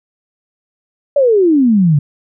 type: exponential sweep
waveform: sine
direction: down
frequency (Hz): 587.3 to 138.59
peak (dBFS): -7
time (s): 1.16-1.99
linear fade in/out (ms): 5
effects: none